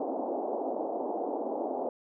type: band-pass noise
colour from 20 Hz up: white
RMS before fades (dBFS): -33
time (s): 0-1.89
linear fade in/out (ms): 2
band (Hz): 250 to 810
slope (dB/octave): 48
effects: none